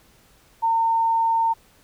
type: tone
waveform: sine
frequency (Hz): 910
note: A#5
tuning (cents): -42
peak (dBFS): -17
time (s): 0.62-1.54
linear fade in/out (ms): 20
effects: pink hiss -56 dBFS RMS until 1.83 s